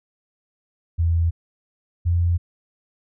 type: tone pair in turn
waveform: sine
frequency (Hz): 83.6 / 86.25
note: E2 / F2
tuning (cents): +25 / -21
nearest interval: minor second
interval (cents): 54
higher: second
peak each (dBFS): -16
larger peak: neither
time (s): 0.98-1.31 / 2.05-2.38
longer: neither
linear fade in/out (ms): 20
effects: none